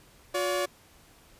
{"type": "tone pair together", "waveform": "sawtooth", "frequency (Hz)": [358.9, 571], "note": ["F4", "D5"], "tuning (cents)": [47, -49], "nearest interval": "minor sixth", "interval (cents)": 804, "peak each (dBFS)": [-27, -24], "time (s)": [0.34, 0.66], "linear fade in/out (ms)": 10, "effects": ["pink hiss -57 dBFS RMS until 1.39 s", "resampled to 32000 Hz"]}